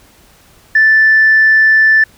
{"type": "tone", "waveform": "sine", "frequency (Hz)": 1760, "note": "A6", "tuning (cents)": 0, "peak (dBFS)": -4, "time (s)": [0.75, 2.04], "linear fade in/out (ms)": 5, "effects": ["tanh soft clip ceiling -1 dBFS", "pink hiss -46 dBFS RMS until 2.17 s"]}